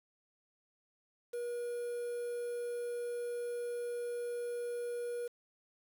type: tone with quantisation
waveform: triangle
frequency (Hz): 480.5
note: B4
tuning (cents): -48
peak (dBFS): -34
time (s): 1.33-5.28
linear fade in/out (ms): 10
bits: 9
effects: none